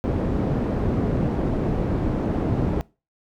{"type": "low-pass noise", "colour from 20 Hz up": "white", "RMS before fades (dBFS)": -23, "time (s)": [0.04, 2.81], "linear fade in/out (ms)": 0, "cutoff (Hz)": 310, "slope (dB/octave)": 12, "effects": ["noise-tail reverb RT60 0.3 s tail -22 dB re dry"]}